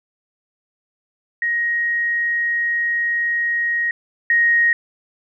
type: tone pair in turn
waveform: sine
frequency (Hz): 1881 / 1874.2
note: A#6 / A#6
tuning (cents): +15 / +9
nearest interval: unison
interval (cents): 6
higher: first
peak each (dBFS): -17 / -12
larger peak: second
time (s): 1.42-3.91 / 4.3-4.73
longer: first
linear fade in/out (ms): 2
effects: none